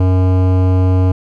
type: tone with hard clipping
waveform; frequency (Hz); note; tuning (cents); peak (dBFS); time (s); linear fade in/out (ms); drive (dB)
sine; 92.5; F#2; 0; -11; 0-1.12; 5; 16
effects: none